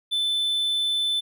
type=tone; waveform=triangle; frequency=3520 Hz; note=A7; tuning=in tune; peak=-20 dBFS; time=0.11-1.21 s; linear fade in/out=20 ms; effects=none